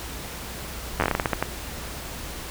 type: slowing click train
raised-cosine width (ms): 0.5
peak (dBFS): -6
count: 12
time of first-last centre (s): 1-1.426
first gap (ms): 10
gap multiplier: 1.25
effects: added 60 Hz sine -39 dBFS peak until 2.5 s + pink hiss -36 dBFS RMS until 2.5 s